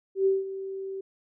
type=tone with ADSR envelope; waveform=sine; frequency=386.4 Hz; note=G4; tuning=25 cents flat; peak=-18 dBFS; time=0.15-1.01 s; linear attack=110 ms; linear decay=180 ms; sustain=-14 dB; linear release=7 ms; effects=none